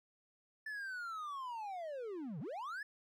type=linear two-way sweep; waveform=triangle; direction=down then up; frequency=1760 to 130 to 1760 Hz; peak=-39 dBFS; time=0.66-2.83 s; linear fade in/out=5 ms; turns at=2.4 s; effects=none